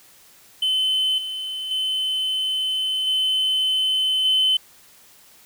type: tone with level steps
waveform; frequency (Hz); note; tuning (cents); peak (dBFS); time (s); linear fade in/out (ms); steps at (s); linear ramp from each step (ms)
triangle; 3051; G7; -48; -16 / -25 / -19 / -16 / -13; 0.62-4.57; 5; 1.18 / 1.71 / 3.07 / 4.25; 2
effects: tanh soft clip ceiling -11 dBFS + white hiss -51 dBFS RMS until 5.45 s